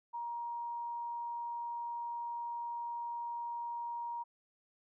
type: tone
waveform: sine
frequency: 944 Hz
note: A#5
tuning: 22 cents sharp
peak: -37 dBFS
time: 0.13-4.24 s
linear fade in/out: 20 ms
effects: none